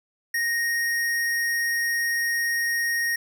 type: tone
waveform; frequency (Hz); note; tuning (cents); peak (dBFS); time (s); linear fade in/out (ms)
square; 1864.7; A#6; 0; -23; 0.34-3.16; 5
effects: none